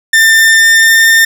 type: tone with pitch glide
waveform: 40% pulse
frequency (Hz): 1794 to 1807.5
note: A6 to A6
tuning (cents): +33 to +46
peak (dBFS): -3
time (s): 0.13-1.25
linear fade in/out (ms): 5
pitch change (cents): +13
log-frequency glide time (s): 0.37-1.07
effects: none